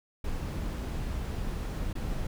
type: noise with dropouts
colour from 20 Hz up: brown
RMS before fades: -33 dBFS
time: 0.24-2.27 s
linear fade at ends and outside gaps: 5 ms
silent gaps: 1.93-1.952 s
effects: none